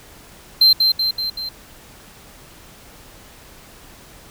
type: tone with echo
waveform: triangle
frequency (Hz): 4128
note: C8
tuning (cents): -24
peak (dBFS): -7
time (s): 0.61-0.73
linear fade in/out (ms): 5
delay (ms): 190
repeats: 4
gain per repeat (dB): -4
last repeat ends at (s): 1.49
effects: pink hiss -44 dBFS RMS until 4.3 s